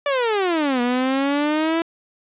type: exponential two-way sweep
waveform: sawtooth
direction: down then up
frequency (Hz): 587.3 to 240.3 to 334.8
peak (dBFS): -14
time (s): 0.06-1.82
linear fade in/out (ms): 2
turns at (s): 0.81
effects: resampled to 8000 Hz + 9-bit